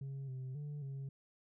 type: tone with pitch steps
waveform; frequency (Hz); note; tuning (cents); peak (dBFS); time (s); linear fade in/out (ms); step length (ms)
sine; 136.6 / 129.9 / 146.7 / 136.5; C#3 / C3 / D3 / C#3; -25 / -12 / -2 / -26; -38; 0.01-1.09; 5; 270
effects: tanh soft clip ceiling -40 dBFS